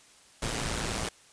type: noise with amplitude modulation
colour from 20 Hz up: pink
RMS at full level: -29 dBFS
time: 0.42-1.09 s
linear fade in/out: 5 ms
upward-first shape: sine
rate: 113 Hz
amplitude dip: 65%
effects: white hiss -57 dBFS RMS until 1.32 s + resampled to 22050 Hz